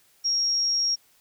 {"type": "tone", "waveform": "sine", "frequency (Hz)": 5588, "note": "F8", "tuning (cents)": 0, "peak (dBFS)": -21, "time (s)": [0.24, 0.96], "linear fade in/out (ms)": 20, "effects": ["white hiss -61 dBFS RMS until 1.2 s"]}